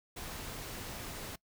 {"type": "noise", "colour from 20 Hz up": "pink", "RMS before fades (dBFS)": -43, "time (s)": [0.16, 1.36], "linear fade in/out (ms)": 10, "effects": ["noise-tail reverb RT60 0.1 s tail -22 dB re dry"]}